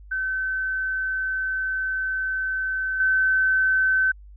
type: tone with level steps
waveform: sine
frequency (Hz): 1531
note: G6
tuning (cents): -41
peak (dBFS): -23 / -17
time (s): 0.11-4.12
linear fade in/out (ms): 10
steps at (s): 3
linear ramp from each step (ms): 2
effects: added 50 Hz sine -42 dBFS peak until 4.36 s